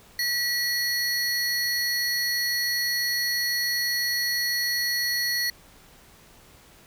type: tone pair together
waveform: square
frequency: 1939 / 4361 Hz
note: B6 / C#8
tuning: -32 / -29 cents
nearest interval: octave + major second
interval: 1403 cents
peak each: -27 dBFS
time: 0.19-5.5 s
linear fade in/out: 2 ms
effects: pink hiss -53 dBFS RMS until 6.86 s